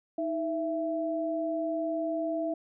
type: tone pair together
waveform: sine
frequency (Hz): 316.6 / 665.1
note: D#4 / E5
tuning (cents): +30 / +15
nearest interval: octave + minor second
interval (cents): 1285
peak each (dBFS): -32 / -30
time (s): 0.18-2.54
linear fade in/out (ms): 5
effects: none